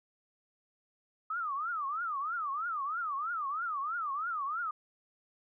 sine tone with vibrato, 1244.5 Hz, D#6, in tune, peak -32 dBFS, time 1.3-4.71 s, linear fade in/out 5 ms, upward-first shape triangle, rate 3.1 Hz, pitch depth 270 cents each way, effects none

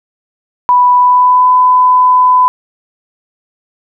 sine tone with pitch glide, 988 to 1004.1 Hz, B5 to B5, 0 to +28 cents, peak -4 dBFS, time 0.69-2.48 s, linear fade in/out 0 ms, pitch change +28 cents, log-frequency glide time 0.96-1.49 s, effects none

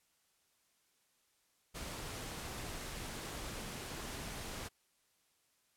pink noise, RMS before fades -44 dBFS, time 1.74-4.69 s, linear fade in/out 20 ms, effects white hiss -75 dBFS RMS until 5.76 s + low-pass 12000 Hz 12 dB/octave

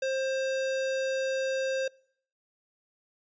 square tone, 530 Hz, C5, 22 cents sharp, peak -28 dBFS, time 0.02-1.88 s, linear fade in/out 5 ms, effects noise-tail reverb RT60 0.6 s tail -25 dB re dry + resampled to 16000 Hz

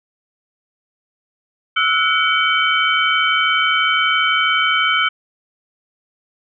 sine tone cluster, 1309 / 1461 / 2268 / 3066 Hz, E6 / F#6 / C#7 / G7, -13 / -22 / +39 / -39 cents, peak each -19 dBFS, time 1.76-5.09 s, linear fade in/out 10 ms, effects none

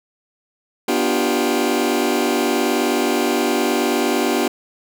sawtooth chord, G dominant seventh, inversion first, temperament just, 245 / 294 / 352.8 / 392 Hz, B3 / D4 / F4 / G4, -14 / +2 / +18 / 0 cents, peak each -18 dBFS, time 0.88-4.48 s, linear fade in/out 5 ms, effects none

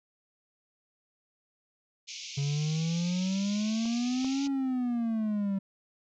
white band-pass noise, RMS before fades -42 dBFS, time 2.07-4.48 s, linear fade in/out 20 ms, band 2200 to 6700 Hz, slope 96 dB/octave
triangle exponential two-way sweep, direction up then down, 138.8 to 280 to 192.9 Hz, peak -25 dBFS, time 2.37-5.59 s, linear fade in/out 10 ms, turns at 4.45 s
clicks, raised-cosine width 1 ms, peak -32 / -28 / -38 dBFS, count 3, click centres 3.856 / 4.246 / 4.47 s
effects none

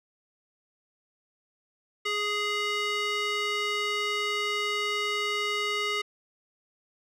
square tone with band-pass filter, 415.3 Hz, G#4, in tune, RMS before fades -29 dBFS, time 2.05-6.02 s, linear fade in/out 10 ms, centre 2500 Hz, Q 1.3, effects none

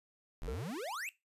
square exponential sweep, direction up, 34.65 to 2783 Hz, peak -39 dBFS, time 0.42-1.09 s, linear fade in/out 0 ms
triangle tone with exponential decay, 452.8 Hz, A4, 50 cents sharp, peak -34 dBFS, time 0.48-0.9 s, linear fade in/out 1 ms, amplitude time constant 90 ms
effects noise-tail reverb RT60 0.2 s tail -18 dB re dry + resampled to 32000 Hz

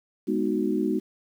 sine chord, G# minor seventh, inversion none, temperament equal, 207.7 / 246.9 / 311.1 / 370 Hz, G#3 / B3 / D#4 / F#4, 0 / 0 / 0 / 0 cents, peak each -28 / -29 / -27 / -28 dBFS, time 0.27-1 s, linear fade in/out 20 ms, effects 9-bit

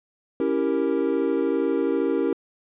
triangle chord, C# diminished seventh, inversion none, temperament equal, 277.2 / 329.6 / 392 / 466.2 Hz, C#4 / E4 / G4 / Bb4, 0 / 0 / 0 / 0 cents, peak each -24 dBFS, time 0.4-2.33 s, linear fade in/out 2 ms, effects resampled to 8000 Hz

